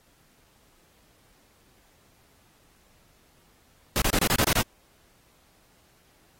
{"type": "noise bursts", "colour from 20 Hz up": "pink", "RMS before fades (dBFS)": -23, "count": 8, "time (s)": [3.96, 4.613], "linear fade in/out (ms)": 0, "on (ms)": 58, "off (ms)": 27, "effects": ["pink hiss -62 dBFS RMS until 6.39 s", "AAC 48 kbps"]}